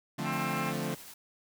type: chord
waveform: sawtooth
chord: D minor seventh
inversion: none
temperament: equal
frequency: 146.83 / 174.61 / 220 / 261.6 Hz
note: D3 / F3 / A3 / C4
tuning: 0 / 0 / 0 / 0 cents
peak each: -33 / -33 / -33 / -36 dBFS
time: 0.18-0.95 s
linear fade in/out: 10 ms
type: harmonic tone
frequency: 265.4 Hz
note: C4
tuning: 25 cents sharp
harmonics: 3 / 4 / 5 / 6 / 7 / 8 / 9 / 10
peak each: -40 / -38 / -39 / -45 / -52 / -43 / -44 / -44 dBFS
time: 0.23-0.74 s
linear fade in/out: 50 ms
type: noise with tremolo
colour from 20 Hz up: white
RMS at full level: -47 dBFS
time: 0.32-1.14 s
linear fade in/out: 5 ms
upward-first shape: triangle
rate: 12 Hz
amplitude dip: 30%
effects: none